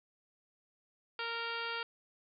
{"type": "harmonic tone", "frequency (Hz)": 463.4, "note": "A#4", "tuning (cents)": -10, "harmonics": [1, 2, 3, 4, 5, 6, 7, 8, 9, 10], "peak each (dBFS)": [-45, -44, -40, -47, -46, -45, -46, -51, -55, -49], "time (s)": [1.19, 1.83], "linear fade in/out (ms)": 2, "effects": []}